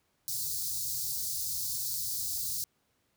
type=band-stop noise; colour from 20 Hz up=white; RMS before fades=-34 dBFS; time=0.28-2.64 s; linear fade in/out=0 ms; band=150 to 4200 Hz; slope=48 dB/octave; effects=pink hiss -74 dBFS RMS until 3.16 s + high-pass 60 Hz 12 dB/octave